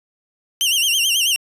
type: tone with vibrato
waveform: sawtooth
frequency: 2960 Hz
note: F#7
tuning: in tune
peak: -12 dBFS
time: 0.61-1.36 s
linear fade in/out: 0 ms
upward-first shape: sine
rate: 9.2 Hz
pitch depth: 140 cents each way
effects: resampled to 32000 Hz